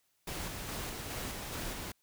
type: noise with tremolo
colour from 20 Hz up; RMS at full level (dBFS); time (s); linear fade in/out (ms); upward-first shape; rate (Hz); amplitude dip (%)
pink; -39; 0.27-1.92; 5; square; 2.4; 25
effects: white hiss -75 dBFS RMS until 2.02 s